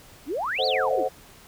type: exponential two-way sweep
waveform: sine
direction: up then down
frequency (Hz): 246.9 to 4779 to 246.9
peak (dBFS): -25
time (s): 0.26-1.04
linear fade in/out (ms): 50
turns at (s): 0.66
type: chord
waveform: sine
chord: A diminished seventh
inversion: none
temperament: equal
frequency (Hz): 440 / 523.3 / 622.3 / 740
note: A4 / C5 / Eb5 / Gb5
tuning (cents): 0 / 0 / 0 / 0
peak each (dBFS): -30 / -25 / -31 / -27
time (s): 0.58-1.09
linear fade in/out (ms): 20
effects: pink hiss -50 dBFS RMS until 1.47 s